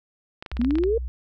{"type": "clicks", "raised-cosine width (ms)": 0.3, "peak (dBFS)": -19, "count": 10, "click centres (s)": [0.425, 0.462, 0.516, 0.569, 0.615, 0.647, 0.708, 0.755, 0.785, 0.837]}
{"type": "tone", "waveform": "sine", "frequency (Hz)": 61.74, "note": "B1", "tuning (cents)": 0, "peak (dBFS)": -27, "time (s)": [0.52, 1.08], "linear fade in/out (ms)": 0}
{"type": "exponential sweep", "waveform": "sine", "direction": "up", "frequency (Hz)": [229.4, 474.9], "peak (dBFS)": -19, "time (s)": [0.59, 0.98], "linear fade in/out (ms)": 5}
{"effects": []}